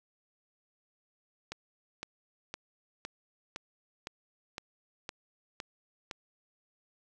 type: click train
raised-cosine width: 0.2 ms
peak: -21 dBFS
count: 10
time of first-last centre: 1.52-6.112 s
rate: 1.96 Hz
effects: none